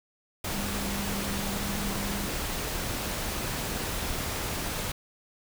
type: tone in noise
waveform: sine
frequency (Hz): 200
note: G3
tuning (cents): +35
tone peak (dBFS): -34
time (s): 0.53-2.29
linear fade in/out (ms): 5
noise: pink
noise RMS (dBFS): -32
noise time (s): 0.44-4.92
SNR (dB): -5
effects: none